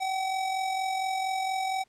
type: tone with amplitude modulation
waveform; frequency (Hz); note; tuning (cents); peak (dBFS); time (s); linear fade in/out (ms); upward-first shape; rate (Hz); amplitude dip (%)
square; 762; G5; -49; -26; 0-1.84; 20; sine; 44.3; 45
effects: pink hiss -69 dBFS RMS until 1.88 s + low-pass 9000 Hz 12 dB/octave